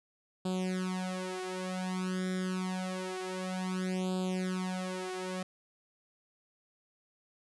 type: tone with flanger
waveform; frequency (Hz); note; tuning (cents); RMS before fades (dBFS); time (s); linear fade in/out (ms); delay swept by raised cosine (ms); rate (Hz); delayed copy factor
sawtooth; 185.2; F#3; +2; -35; 0.45-5.43; 5; 0.25 to 4.85; 0.27; +1
effects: resampled to 24000 Hz